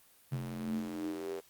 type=tone with high-pass filter sweep; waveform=square; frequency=43.65 Hz; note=F1; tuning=in tune; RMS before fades=-38 dBFS; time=0.31-1.41 s; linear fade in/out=20 ms; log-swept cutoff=140 to 440 Hz; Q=8.5; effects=white hiss -63 dBFS RMS until 1.49 s + Opus 32 kbps